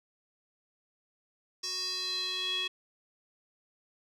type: tone with band-pass filter sweep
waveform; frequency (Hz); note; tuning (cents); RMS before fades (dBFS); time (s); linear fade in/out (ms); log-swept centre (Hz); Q
square; 370; F#4; 0; -34; 1.63-2.68; 10; 5400 to 3100; 6.7
effects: none